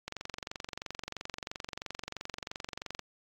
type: click train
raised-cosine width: 0.2 ms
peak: -20 dBFS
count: 68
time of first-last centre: 0.08-2.993 s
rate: 23 Hz
effects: AAC 64 kbps